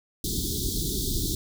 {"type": "band-stop noise", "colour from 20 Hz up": "pink", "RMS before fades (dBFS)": -28, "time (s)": [0.24, 1.35], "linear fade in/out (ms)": 2, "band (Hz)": [420, 3400], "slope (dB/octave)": 96, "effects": []}